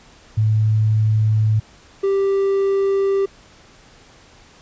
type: tone pair in turn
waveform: sine / triangle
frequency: 108.5 / 392.5 Hz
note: A2 / G4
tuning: -24 / +2 cents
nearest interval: octave + minor seventh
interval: 2226 cents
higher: second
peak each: -13 dBFS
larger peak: neither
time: 0.37-1.6 / 2.03-3.26 s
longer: neither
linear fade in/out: 10 ms
effects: pink hiss -48 dBFS RMS until 4.61 s + resampled to 16000 Hz